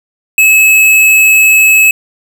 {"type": "tone", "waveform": "square", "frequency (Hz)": 2586, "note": "E7", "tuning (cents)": -34, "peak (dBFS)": -4, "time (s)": [0.38, 1.91], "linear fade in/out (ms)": 2, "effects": []}